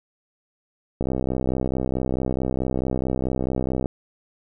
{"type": "click train", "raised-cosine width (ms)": 2, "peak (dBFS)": -11, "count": 185, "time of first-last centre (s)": [1.01, 3.858], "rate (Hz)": 64.6, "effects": []}